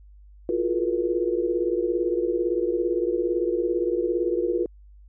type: tone cluster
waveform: sine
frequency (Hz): 343.1 / 360.8 / 424.4 / 479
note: F4 / F#4 / G#4 / A#4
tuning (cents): -31 / -44 / +38 / +47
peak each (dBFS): -26 / -26 / -31 / -27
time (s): 0.49-4.66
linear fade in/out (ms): 2
effects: added 50 Hz sine -46 dBFS peak until 5.08 s